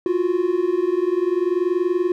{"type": "tone pair together", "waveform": "triangle", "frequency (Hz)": [345.4, 365.9], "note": ["F4", "F#4"], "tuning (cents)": [-19, -19], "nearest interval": "minor second", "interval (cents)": 100, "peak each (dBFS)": [-19, -18], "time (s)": [0.06, 2.12], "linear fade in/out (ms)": 2, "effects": []}